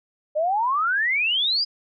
sine exponential sweep, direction up, 588 to 5030 Hz, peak -19 dBFS, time 0.35-1.65 s, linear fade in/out 20 ms, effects none

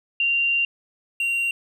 sine / triangle tone pair in turn, 2772 / 2760 Hz, F7 / F7, -14 / -21 cents, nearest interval unison, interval 7 cents, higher first, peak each -18 / -19 dBFS, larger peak first, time 0.2-0.65 / 1.2-1.51 s, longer first, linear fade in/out 2 ms, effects none

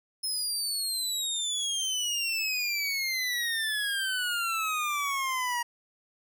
25% pulse exponential sweep, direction down, 5200 to 946 Hz, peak -24 dBFS, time 0.23-5.63 s, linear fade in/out 10 ms, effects none

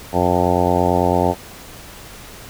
harmonic tone, 89 Hz, F2, 33 cents sharp, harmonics 1 / 2 / 3 / 4 / 5 / 6 / 7 / 8 / 9 / 10, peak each -23 / -23 / -23 / -23 / -23 / -23 / -23 / -23 / -23 / -23 dBFS, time 0.12-1.35 s, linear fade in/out 50 ms, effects pink hiss -38 dBFS RMS until 2.49 s

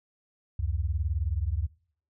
sine beating tone pair, 69.3 / 88.3 Hz, C#2 / F2, 0 / +20 cents, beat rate 19 Hz, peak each -29 dBFS, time 0.59-1.67 s, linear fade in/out 5 ms, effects noise-tail reverb RT60 0.5 s tail -19 dB re dry

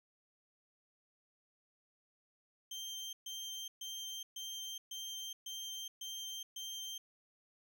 30% pulse tone bursts, 3152 Hz, G7, 9 cents sharp, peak -39 dBFS, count 8, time 2.71-6.98 s, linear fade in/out 5 ms, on 420 ms, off 130 ms, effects 12-bit

